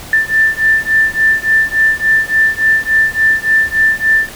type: beating tone pair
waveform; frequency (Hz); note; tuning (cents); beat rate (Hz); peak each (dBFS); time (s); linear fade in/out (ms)
sine; 1772 / 1775.5; A6 / A6; +12 / +15; 3.5; -12; 0.13-4.29; 2
effects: pink hiss -31 dBFS RMS until 4.35 s